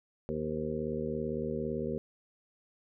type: harmonic tone with a mistuned harmonic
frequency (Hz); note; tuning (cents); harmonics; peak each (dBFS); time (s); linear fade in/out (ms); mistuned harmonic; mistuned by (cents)
77.78; D#2; 0; 1 / 2 / 3 / 4 / 5 / 6 / 7; -45 / -40 / -37 / -47 / -37 / -38 / -41; 0.29-1.98; 0; 7; -45
effects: none